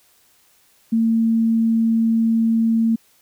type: tone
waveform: sine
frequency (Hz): 226.5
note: A#3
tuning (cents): -50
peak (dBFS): -14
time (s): 0.92-2.96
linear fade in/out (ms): 10
effects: white hiss -57 dBFS RMS until 3.21 s